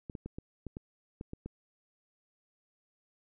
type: clicks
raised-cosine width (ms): 3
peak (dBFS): -27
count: 9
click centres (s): 0.098 / 0.152 / 0.26 / 0.385 / 0.667 / 0.769 / 1.211 / 1.334 / 1.46
effects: none